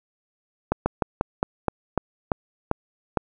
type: slowing click train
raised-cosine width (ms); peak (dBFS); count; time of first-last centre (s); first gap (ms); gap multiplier
1; -6; 10; 0.72-3.173; 140; 1.16
effects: none